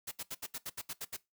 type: noise bursts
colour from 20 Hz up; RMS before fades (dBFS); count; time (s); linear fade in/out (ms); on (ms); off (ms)
white; -40; 10; 0.07-1.168; 10; 45; 72
effects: noise-tail reverb RT60 0.2 s tail -20 dB re dry